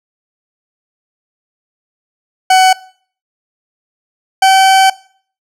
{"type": "tone pair in turn", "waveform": "40% pulse", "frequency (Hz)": [750, 767.1], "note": ["F#5", "G5"], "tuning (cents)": [23, -38], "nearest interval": "unison", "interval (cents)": 39, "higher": "second", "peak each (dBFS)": -4, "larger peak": "neither", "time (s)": [[2.5, 2.73], [4.42, 4.9]], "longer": "second", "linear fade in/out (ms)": 5, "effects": ["noise-tail reverb RT60 0.5 s tail -21 dB re dry", "low-pass 10000 Hz 12 dB/octave"]}